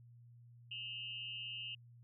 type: tone with amplitude modulation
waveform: sine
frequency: 2836 Hz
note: F7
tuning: 26 cents sharp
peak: -38 dBFS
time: 0.71-1.75 s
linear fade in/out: 5 ms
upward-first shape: sine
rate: 216 Hz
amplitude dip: 100%
effects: added 119 Hz sine -57 dBFS peak until 2.03 s